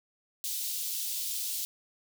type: high-pass noise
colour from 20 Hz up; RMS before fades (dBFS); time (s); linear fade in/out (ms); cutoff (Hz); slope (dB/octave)
white; -34; 0.44-1.65; 0; 3300; 24
effects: none